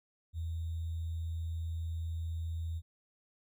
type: tone with sample-and-hold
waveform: sine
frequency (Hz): 82.41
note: E2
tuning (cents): 0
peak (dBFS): -34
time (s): 0.33-2.82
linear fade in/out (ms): 50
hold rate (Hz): 3675
effects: none